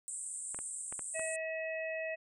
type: band-pass noise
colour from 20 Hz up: pink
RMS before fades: -42 dBFS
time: 0.08-1.36 s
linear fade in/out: 0 ms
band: 7800 to 9000 Hz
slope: 96 dB/octave
type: clicks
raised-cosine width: 0.5 ms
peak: -30 dBFS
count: 5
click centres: 0.546 / 0.589 / 0.925 / 0.993 / 1.195 s
type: harmonic tone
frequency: 642 Hz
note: E5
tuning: 46 cents flat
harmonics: 1 / 3 / 4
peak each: -37 / -42 / -43 dBFS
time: 1.14-2.16 s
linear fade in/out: 20 ms
effects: none